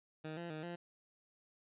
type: tone with pitch steps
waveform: 15% pulse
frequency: 156.2 / 171.3 / 155.4 / 173.1 Hz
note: D#3 / F3 / D#3 / F3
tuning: +7 / -33 / -2 / -15 cents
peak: -36 dBFS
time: 0.24-0.76 s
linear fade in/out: 10 ms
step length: 130 ms
effects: resampled to 8000 Hz + 13-bit